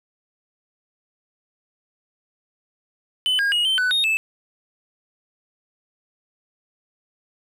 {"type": "tone with pitch steps", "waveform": "triangle", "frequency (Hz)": [3022, 1625, 2886, 3101, 1496, 3711, 2624], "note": ["F#7", "G#6", "F#7", "G7", "F#6", "A#7", "E7"], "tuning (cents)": [36, -38, -44, -19, 19, -9, -9], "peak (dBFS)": -16, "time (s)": [3.26, 4.17], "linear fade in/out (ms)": 0, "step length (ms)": 130, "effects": []}